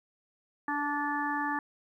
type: harmonic tone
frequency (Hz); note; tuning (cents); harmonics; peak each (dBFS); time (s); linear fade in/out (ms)
290.9; D4; -16; 1 / 3 / 4 / 5 / 6; -35 / -33 / -36 / -44 / -34; 0.68-1.59; 2
effects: 11-bit

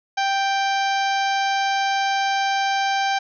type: harmonic tone with a mistuned harmonic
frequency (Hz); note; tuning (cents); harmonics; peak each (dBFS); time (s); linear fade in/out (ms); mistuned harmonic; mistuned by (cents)
785; G5; +2; 1 / 2 / 3 / 4 / 5 / 6 / 7 / 8; -20 / -26 / -30 / -32 / -34 / -36 / -37 / -38; 0.17-3.19; 10; 7; -28
effects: none

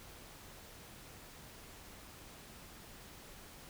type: silence
effects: pink hiss -54 dBFS RMS until 3.69 s

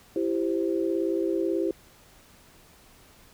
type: chord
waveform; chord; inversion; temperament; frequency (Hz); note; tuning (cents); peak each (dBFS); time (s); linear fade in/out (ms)
sine; C major; first; equal with one note detuned; 333.8 / 392 / 523.3; E4 / G4 / C5; +22 / 0 / 0; -26 / -28 / -32; 0.16-1.71; 2
effects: pink hiss -55 dBFS RMS until 3.33 s

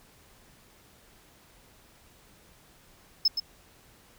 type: tone with echo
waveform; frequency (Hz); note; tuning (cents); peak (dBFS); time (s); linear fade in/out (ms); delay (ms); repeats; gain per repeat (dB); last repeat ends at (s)
triangle; 5210; E8; -21; -16; 3.25-3.28; 5; 120; 1; -9; 3.4
effects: tanh soft clip ceiling -15 dBFS + pink hiss -58 dBFS RMS until 4.18 s

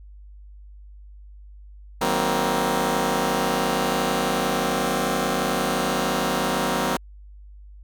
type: chord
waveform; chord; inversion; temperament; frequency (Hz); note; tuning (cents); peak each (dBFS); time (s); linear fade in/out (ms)
10% pulse; C half-diminished seventh; first; just; 156.98 / 188.37 / 235.5 / 261.6; Eb3 / Gb3 / Bb3 / C4; +16 / +31 / +18 / 0; -22 / -18 / -18 / -18; 2.01-6.97; 5
effects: added 50 Hz sine -41 dBFS peak until 7.83 s

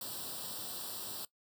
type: noise with comb filter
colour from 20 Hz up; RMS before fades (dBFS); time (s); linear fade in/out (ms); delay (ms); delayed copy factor
white; -42; 0.01-1.25; 2; 0.23; +0.85
effects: noise-tail reverb RT60 0.1 s tail -20 dB re dry + high-pass 100 Hz 12 dB/octave

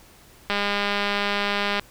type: click train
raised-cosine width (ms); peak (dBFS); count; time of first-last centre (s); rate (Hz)
0.3; -8; 264; 0.5-1.796; 203
effects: pink hiss -51 dBFS RMS until 1.9 s

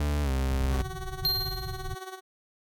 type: tone with pitch glide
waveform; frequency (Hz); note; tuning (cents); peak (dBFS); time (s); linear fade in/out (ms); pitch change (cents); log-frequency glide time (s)
40% pulse; 73.42 to 66.17; D2 to C2; 0 to +20; -24; 0-0.82; 5; -180; 0.23-0.3
type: low-pass noise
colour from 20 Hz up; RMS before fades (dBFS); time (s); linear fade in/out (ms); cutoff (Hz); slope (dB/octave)
pink; -36; 0.48-1.95; 5; 160; 96
type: tone with tremolo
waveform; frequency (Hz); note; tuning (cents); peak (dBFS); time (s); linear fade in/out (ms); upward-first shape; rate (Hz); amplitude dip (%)
15% pulse; 376.5; F#4; +30; -29; 0.68-2.21; 50; sine; 18; 70
type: tone with exponential decay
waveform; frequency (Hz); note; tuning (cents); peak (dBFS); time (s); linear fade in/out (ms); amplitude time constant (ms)
square; 4186; C8; 0; -22; 1.25-2.04; 0; 170
effects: none

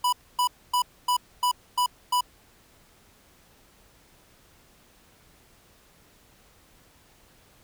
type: tone bursts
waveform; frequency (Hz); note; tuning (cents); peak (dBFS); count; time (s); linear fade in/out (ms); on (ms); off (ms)
square; 987.8; B5; 0; -21; 7; 0.04-2.209; 5; 87; 260
effects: pink hiss -58 dBFS RMS until 7.63 s

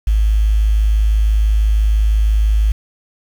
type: tone with quantisation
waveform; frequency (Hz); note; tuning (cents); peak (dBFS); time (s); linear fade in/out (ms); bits
sine; 53; G#1; +36; -10; 0.07-2.72; 5; 6
effects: none

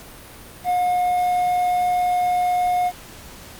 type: tone with quantisation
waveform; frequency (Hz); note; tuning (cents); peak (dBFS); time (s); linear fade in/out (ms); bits
triangle; 719; F#5; -50; -15; 0.64-2.92; 50; 7
effects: pink hiss -41 dBFS RMS until 3.59 s + Opus 48 kbps

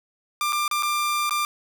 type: tone with dropouts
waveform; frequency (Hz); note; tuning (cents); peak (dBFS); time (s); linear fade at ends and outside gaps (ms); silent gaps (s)
sawtooth; 1190; D6; +22; -18; 0.41-1.45; 1; 0.524-0.529 / 0.679-0.712 / 0.825-0.831 / 1.295-1.308
effects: none

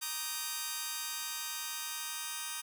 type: chord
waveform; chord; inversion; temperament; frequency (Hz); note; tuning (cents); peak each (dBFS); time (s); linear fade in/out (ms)
5% pulse; Eb major seventh; second; just; 933.4 / 1166.7 / 1244.5 / 1555.6; Bb5 / D6 / Eb6 / G6; +2 / -12 / 0 / -14; -31 / -35 / -30 / -31; 0.01-2.62; 20
effects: none

